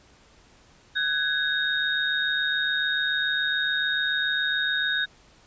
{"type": "tone cluster", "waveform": "sine", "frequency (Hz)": [1509, 1656, 3727], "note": ["F#6", "G#6", "A#7"], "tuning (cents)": [34, -5, -1], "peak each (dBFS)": -27, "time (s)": [0.95, 5.06], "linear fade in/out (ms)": 20, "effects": ["pink hiss -56 dBFS RMS until 5.46 s", "resampled to 16000 Hz"]}